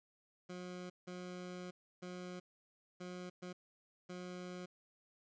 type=tone bursts at uneven times; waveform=20% pulse; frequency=180.2 Hz; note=F#3; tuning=45 cents flat; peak=-40 dBFS; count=6; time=0.49-0.9 / 1.07-1.71 / 2.02-2.4 / 3-3.3 / 3.42-3.53 / 4.09-4.66 s; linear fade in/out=10 ms; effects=resampled to 16000 Hz + 12-bit